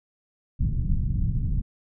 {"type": "low-pass noise", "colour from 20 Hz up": "pink", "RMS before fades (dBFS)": -24, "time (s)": [0.59, 1.62], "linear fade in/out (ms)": 20, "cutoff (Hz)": 170, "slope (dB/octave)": 24, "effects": []}